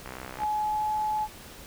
click train, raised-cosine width 0.5 ms, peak -23 dBFS, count 25, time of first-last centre 0.06-0.434 s, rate 64.1 Hz
sine tone with pitch glide, 848 to 854.4 Hz, G#5 to G#5, +36 to +49 cents, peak -25 dBFS, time 0.38-1.28 s, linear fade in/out 50 ms, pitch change +13 cents, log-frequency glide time 0.57-0.92 s
effects pink hiss -46 dBFS RMS until 1.66 s

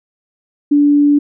sine tone, 290 Hz, D4, 22 cents flat, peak -7 dBFS, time 0.71-1.19 s, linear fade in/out 10 ms, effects none

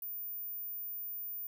sine tone, 14800 Hz, A#9, 14 cents flat, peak -38 dBFS, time 0.02-1.47 s, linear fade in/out 2 ms, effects none

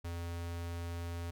square tone with notch filter, 85.2 Hz, F2, 42 cents flat, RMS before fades -40 dBFS, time 0.04-1.31 s, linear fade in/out 10 ms, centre 180 Hz, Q 1.4, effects none

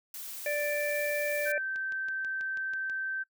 blue noise, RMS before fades -41 dBFS, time 0.14-1.52 s, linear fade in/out 2 ms
harmonic tone, 587.3 Hz, D5, in tune, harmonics 1 / 3 / 4, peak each -30 / -35 / -36 dBFS, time 0.46-1.58 s, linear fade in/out 2 ms
sine tone, 1553 Hz, G6, 17 cents flat, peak -31 dBFS, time 1.45-3.24 s, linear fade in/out 20 ms
click train, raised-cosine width 0.2 ms, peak -31 dBFS, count 8, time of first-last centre 1.76-2.898 s, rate 6.15 Hz
effects noise-tail reverb RT60 0.1 s tail -24 dB re dry

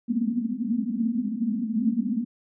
pink band-pass noise, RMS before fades -26 dBFS, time 0.08-2.25 s, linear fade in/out 20 ms, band 210 to 250 Hz, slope 96 dB/octave, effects none

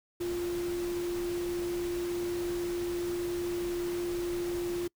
sine tone in noise, 349.2 Hz, F4, in tune, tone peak -30 dBFS, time 0.2-4.88 s, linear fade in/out 10 ms, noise pink, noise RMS -43 dBFS, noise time 0.2-4.88 s, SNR +10 dB, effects noise-tail reverb RT60 0.1 s tail -25 dB re dry

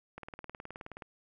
click train, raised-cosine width 0.5 ms, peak -28 dBFS, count 17, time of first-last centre 0.18-1.022 s, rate 19 Hz, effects none

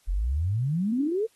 sine exponential sweep, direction up, 40.85 to 466.2 Hz, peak -23 dBFS, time 0.07-1.27 s, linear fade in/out 20 ms, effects white hiss -64 dBFS RMS until 1.35 s + AAC 32 kbps

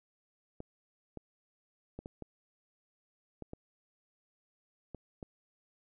clicks, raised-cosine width 2 ms, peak -29 dBFS, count 9, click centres 0.604 / 1.173 / 1.99 / 2.059 / 2.223 / 3.423 / 3.534 / 4.947 / 5.228 s, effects none

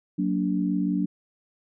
sine chord, Gb augmented, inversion none, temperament just, 185 / 231.2 / 289.1 Hz, Gb3 / Bb3 / D4, 0 / -14 / -27 cents, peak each -25 / -30 / -26 dBFS, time 0.18-1.06 s, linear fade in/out 10 ms, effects none

